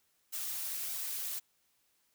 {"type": "noise with flanger", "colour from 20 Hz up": "blue", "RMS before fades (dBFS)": -38, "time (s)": [0.32, 1.4], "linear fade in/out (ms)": 20, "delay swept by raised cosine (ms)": [1.3, 7.1], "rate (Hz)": 1.7, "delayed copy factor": 0.65, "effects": ["white hiss -74 dBFS RMS until 2.14 s"]}